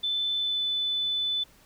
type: tone with pitch glide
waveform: sine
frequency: 3520 to 3500 Hz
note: A7 to A7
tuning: 0 to -10 cents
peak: -25 dBFS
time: 0.03-1.44 s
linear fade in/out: 10 ms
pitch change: -10 cents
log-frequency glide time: 0.36-0.62 s
effects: pink hiss -58 dBFS RMS until 1.65 s